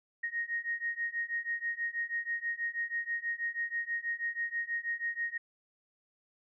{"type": "beating tone pair", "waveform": "sine", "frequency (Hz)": [1864.7, 1870.9], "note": ["A#6", "A#6"], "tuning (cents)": [0, 6], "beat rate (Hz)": 6.2, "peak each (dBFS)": [-36, -35], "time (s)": [0.23, 5.38], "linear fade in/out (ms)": 10, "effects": []}